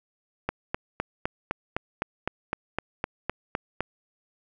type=click train; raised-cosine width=0.5 ms; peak=-11 dBFS; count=14; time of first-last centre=0.49-3.806 s; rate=3.92 Hz; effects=none